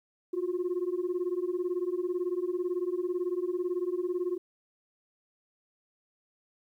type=beating tone pair; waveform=sine; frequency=349.2 / 367.2 Hz; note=F4 / F#4; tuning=0 / -13 cents; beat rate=18 Hz; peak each=-30 dBFS; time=0.33-4.38 s; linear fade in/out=10 ms; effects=tanh soft clip ceiling -24 dBFS + 11-bit